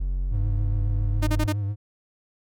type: tone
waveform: triangle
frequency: 45.27 Hz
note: F#1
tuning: 37 cents flat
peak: -21 dBFS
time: 0-1.46 s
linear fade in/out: 10 ms
type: tone with vibrato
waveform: triangle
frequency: 101.3 Hz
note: G#2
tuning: 43 cents flat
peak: -22 dBFS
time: 0.3-1.76 s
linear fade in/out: 50 ms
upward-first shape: sine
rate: 7.2 Hz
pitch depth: 48 cents each way
type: tone bursts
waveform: sawtooth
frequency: 305.9 Hz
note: D#4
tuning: 29 cents flat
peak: -20 dBFS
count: 4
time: 1.22-1.527 s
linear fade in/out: 10 ms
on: 52 ms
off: 33 ms
effects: none